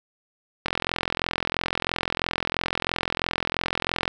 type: click train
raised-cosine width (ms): 0.3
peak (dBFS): -7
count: 148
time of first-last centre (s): 0.66-4.079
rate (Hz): 43
effects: none